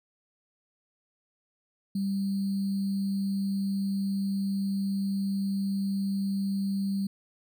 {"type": "tone with sample-and-hold", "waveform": "sine", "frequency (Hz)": 196.3, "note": "G3", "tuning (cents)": 3, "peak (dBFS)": -26, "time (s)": [1.95, 7.07], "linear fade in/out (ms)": 5, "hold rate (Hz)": 4410, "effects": []}